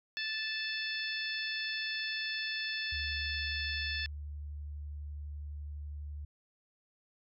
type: harmonic tone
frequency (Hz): 877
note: A5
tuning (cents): -6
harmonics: 2 / 3 / 4 / 5 / 6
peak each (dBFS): -38 / -40 / -41 / -42 / -43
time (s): 0.17-4.06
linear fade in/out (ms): 0
type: tone with vibrato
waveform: sine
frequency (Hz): 73.42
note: D2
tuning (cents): 0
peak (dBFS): -39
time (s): 2.92-6.25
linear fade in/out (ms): 5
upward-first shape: sine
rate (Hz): 12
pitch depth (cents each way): 10
effects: none

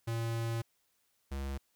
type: tone pair in turn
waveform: square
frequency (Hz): 115 / 68.38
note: A#2 / C#2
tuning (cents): -23 / -23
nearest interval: major sixth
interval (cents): 900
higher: first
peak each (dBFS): -33 / -36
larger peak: first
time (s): 0.07-0.62 / 1.31-1.58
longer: first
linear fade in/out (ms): 10
effects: white hiss -75 dBFS RMS until 1.75 s

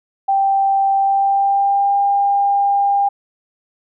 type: tone with pitch glide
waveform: sine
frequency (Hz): 784 to 801.4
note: G5 to G5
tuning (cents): 0 to +38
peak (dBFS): -12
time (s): 0.28-3.09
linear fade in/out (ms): 10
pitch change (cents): +38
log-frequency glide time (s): 0.96-1.97
effects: none

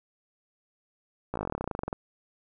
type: slowing click train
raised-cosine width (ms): 1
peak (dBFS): -17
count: 21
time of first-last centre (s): 1.34-1.929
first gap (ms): 16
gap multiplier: 1.06
effects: none

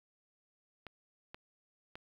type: clicks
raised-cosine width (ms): 0.3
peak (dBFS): -29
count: 3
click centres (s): 0.867 / 1.345 / 1.955
effects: low-pass 4000 Hz 12 dB/octave + 10-bit

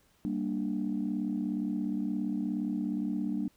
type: chord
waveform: sine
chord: G minor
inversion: none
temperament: equal with one note detuned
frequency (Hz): 196 / 233.1 / 295.2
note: G3 / Bb3 / D4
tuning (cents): 0 / 0 / +9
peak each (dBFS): -33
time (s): 0.25-3.48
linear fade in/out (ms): 0
effects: tanh soft clip ceiling -22 dBFS + pink hiss -67 dBFS RMS until 3.56 s

